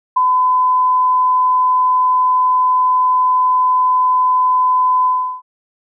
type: tone with ADSR envelope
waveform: sine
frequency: 1011 Hz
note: B5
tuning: 40 cents sharp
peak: -7 dBFS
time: 0.16-5.42 s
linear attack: 11 ms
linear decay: 10 ms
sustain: -3 dB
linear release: 360 ms
effects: none